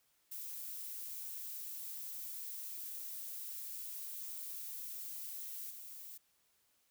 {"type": "noise with level steps", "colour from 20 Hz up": "violet", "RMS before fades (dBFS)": [-45, -50], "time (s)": [0.31, 6.18], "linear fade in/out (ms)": 10, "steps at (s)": 5.7, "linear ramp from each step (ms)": 5, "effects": ["white hiss -75 dBFS RMS until 6.9 s"]}